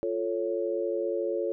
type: chord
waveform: sine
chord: F augmented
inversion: none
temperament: equal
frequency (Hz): 349.2 / 440 / 554.4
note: F4 / A4 / C#5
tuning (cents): 0 / 0 / 0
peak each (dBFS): -31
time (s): 0.03-1.52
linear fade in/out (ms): 0
effects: none